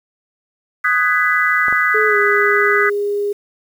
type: chord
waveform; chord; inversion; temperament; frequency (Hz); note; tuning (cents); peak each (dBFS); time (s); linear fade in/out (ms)
sine; G# minor seventh; second; just; 1245.9 / 1495.1 / 1661.2 / 1993.5; D#6 / F#6 / G#6 / B6; +2 / +18 / 0 / +16; -18 / -18 / -20 / -17; 0.84-2.9; 10
type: clicks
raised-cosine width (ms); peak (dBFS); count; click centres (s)
1; -14; 2; 1.683 / 1.726
type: tone with pitch glide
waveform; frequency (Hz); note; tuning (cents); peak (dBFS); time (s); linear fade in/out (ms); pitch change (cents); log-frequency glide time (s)
sine; 430 to 408.7; A4 to G#4; -40 to -28; -16; 1.94-3.33; 10; -88; 2.07-2.17
effects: 7-bit